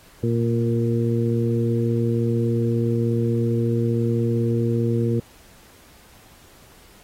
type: harmonic tone with a mistuned harmonic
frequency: 116.54 Hz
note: A#2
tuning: in tune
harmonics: 1 / 2 / 3 / 4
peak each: -21 / -24 / -26 / -27 dBFS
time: 0.23-5.2 s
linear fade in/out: 5 ms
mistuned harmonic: 1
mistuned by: +16 cents
effects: pink hiss -51 dBFS RMS until 7.03 s + AAC 48 kbps